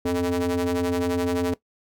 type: ring-modulated tone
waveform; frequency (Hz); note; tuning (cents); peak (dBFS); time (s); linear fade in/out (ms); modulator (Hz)
square; 89.2; F2; +37; -19; 0.05-1.54; 5; 351
effects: noise-tail reverb RT60 0.1 s tail -17 dB re dry